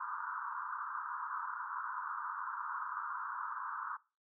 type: band-pass noise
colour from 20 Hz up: pink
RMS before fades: -41 dBFS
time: 0-3.97 s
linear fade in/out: 10 ms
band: 950 to 1500 Hz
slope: 96 dB/octave
effects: noise-tail reverb RT60 0.3 s tail -20 dB re dry